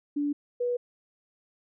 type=tone pair in turn; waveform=sine; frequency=290 / 487.7 Hz; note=D4 / B4; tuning=-22 / -22 cents; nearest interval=major sixth; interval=900 cents; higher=second; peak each=-25 dBFS; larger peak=neither; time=0.16-0.33 / 0.6-0.77 s; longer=neither; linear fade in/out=10 ms; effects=none